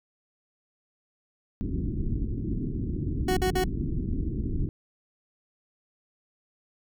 pink low-pass noise, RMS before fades -29 dBFS, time 1.61-4.69 s, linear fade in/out 0 ms, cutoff 350 Hz, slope 48 dB/octave
30% pulse tone bursts, 370 Hz, F#4, in tune, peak -21 dBFS, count 3, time 3.28-3.641 s, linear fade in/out 5 ms, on 89 ms, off 47 ms
effects none

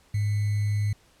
sine tone with sample-and-hold, 103.83 Hz, G#2, in tune, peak -22 dBFS, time 0.14-0.93 s, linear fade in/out 5 ms, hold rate 2100 Hz, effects pink hiss -60 dBFS RMS until 1.2 s + low-pass 11000 Hz 12 dB/octave

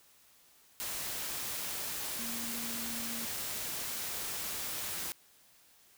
sine tone in noise, 232.1 Hz, A#3, 7 cents flat, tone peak -43 dBFS, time 2.19-3.25 s, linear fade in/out 0 ms, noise white, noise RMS -38 dBFS, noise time 0.8-5.12 s, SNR -8 dB, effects white hiss -63 dBFS RMS until 5.97 s

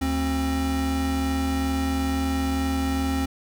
square tone pair together, 74.8 / 266.6 Hz, D2 / C4, +32 / +33 cents, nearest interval octave + minor seventh, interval 2201 cents, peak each -27 / -25 dBFS, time 0.01-3.26 s, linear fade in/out 10 ms, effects none

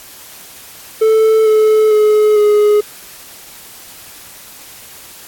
triangle tone with pitch steps, 440 / 432.7 / 425.5 / 418.4 Hz, A4 / A4 / G#4 / G#4, 0 / -29 / +42 / +13 cents, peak -5 dBFS, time 1.01-2.81 s, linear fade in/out 10 ms, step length 450 ms, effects white hiss -36 dBFS RMS until 5.27 s + AAC 64 kbps

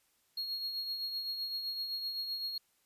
triangle tone with tremolo, 4295 Hz, C8, 44 cents sharp, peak -32 dBFS, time 0.37-2.58 s, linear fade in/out 5 ms, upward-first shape triangle, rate 7.8 Hz, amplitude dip 50%, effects white hiss -73 dBFS RMS until 2.85 s + resampled to 32000 Hz

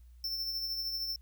square tone with tremolo, 5360 Hz, E8, 28 cents sharp, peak -32 dBFS, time 0.24-1.16 s, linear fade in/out 2 ms, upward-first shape triangle, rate 13 Hz, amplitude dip 45%, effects added 60 Hz sine -52 dBFS peak until 1.21 s + white hiss -75 dBFS RMS until 1.21 s

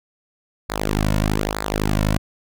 sawtooth tone with flanger, 51.91 Hz, G#1, in tune, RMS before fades -21 dBFS, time 0.69-2.18 s, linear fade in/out 10 ms, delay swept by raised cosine 0.33 to 2.53 ms, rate 1.1 Hz, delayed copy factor -0.85, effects none

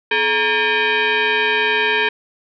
sine tone with frequency modulation, 429.1 Hz, A4, 43 cents flat, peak -14 dBFS, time 0.11-2.09 s, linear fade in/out 5 ms, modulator 683 Hz, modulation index 4, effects none

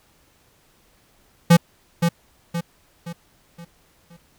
square tone with echo, 170 Hz, F3, 46 cents flat, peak -9 dBFS, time 1.5-1.57 s, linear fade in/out 10 ms, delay 520 ms, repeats 5, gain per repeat -7 dB, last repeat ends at 4.17 s, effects pink hiss -59 dBFS RMS until 4.38 s

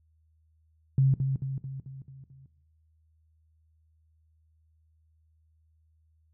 sine tone with echo, 134.3 Hz, C3, 46 cents sharp, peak -18 dBFS, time 0.98-1.14 s, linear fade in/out 2 ms, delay 220 ms, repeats 6, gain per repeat -5 dB, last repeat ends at 2.46 s, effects noise-tail reverb RT60 0.8 s tail -17 dB re dry + added 79 Hz sine -63 dBFS peak until 6.33 s

